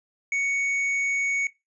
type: tone with hard clipping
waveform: triangle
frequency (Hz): 2227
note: C#7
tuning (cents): +7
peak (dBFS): -24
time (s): 0.32-1.47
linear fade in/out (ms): 2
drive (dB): 7
effects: noise-tail reverb RT60 0.2 s tail -17 dB re dry + resampled to 22050 Hz